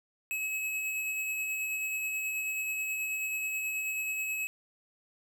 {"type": "tone with tremolo", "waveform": "square", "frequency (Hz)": 2571, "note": "E7", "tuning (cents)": -44, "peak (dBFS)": -31, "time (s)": [0.31, 4.47], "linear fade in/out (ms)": 0, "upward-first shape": "sine", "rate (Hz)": 9.3, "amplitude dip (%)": 25, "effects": []}